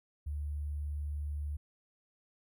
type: tone with sample-and-hold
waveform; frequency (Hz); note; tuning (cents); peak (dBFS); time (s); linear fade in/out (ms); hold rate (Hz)
sine; 73.42; D2; 0; -34; 0.26-1.57; 10; 11025
effects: none